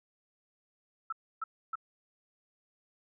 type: tone bursts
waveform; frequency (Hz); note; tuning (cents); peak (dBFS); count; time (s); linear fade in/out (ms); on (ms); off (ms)
sine; 1317; E6; -2; -32; 3; 1.1-1.755; 5; 25; 290
effects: none